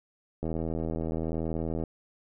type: click train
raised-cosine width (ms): 2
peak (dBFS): -19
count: 115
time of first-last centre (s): 0.43-1.837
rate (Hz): 81
effects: none